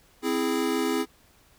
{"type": "chord", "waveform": "square", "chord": "C augmented", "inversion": "none", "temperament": "equal", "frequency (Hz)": [261.6, 329.6, 415.3], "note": ["C4", "E4", "G#4"], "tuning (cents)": [0, 0, 0], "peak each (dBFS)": -29, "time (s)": [0.22, 1.06], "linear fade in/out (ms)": 50, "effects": ["pink hiss -59 dBFS RMS until 1.58 s"]}